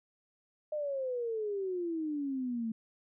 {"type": "exponential sweep", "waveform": "sine", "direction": "down", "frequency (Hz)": [615, 220], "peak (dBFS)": -32, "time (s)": [0.72, 2.72], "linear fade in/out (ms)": 5, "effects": []}